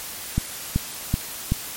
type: click train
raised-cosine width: 5 ms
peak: -7 dBFS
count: 4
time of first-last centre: 0.38-1.521 s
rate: 2.63 Hz
effects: white hiss -34 dBFS RMS until 1.76 s + MP3 64 kbps